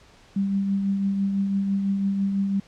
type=tone with tremolo; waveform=sine; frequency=196.9 Hz; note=G3; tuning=8 cents sharp; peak=-19 dBFS; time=0.36-2.6 s; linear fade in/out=5 ms; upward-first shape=triangle; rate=6 Hz; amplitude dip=40%; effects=pink hiss -53 dBFS RMS until 2.67 s + low-pass 6000 Hz 12 dB/octave